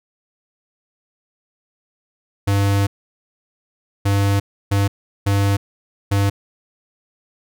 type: tone bursts at uneven times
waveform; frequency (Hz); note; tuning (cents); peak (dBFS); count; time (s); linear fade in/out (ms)
square; 99.7; G2; +30; -15; 5; 2.47-2.87 / 4.05-4.4 / 4.71-4.88 / 5.26-5.57 / 6.11-6.3; 10
effects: none